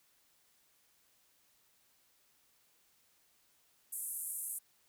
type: band-pass noise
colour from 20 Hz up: pink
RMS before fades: -41 dBFS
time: 3.92-4.59 s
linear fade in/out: 10 ms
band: 8600 to 13000 Hz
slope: 48 dB/octave
effects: white hiss -71 dBFS RMS until 4.88 s